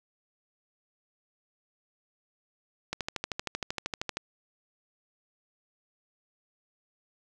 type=click train; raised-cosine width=0.2 ms; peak=-14 dBFS; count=17; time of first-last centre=2.93-4.17 s; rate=12.9 Hz; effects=none